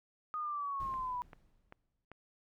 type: exponential sweep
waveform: sine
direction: down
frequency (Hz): 1244.5 to 974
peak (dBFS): -35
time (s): 0.34-1.22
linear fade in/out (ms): 0
type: noise with exponential decay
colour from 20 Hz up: brown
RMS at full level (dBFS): -46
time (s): 0.8-2.05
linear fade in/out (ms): 2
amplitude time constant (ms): 270
type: click train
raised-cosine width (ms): 0.5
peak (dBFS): -35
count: 4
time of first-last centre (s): 0.94-2.116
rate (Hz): 2.55
effects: none